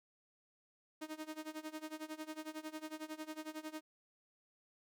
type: tone with tremolo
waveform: sawtooth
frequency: 310.9 Hz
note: D#4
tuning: 1 cent flat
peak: -37 dBFS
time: 1.01-3.81 s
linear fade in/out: 10 ms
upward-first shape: sine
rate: 11 Hz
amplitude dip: 90%
effects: none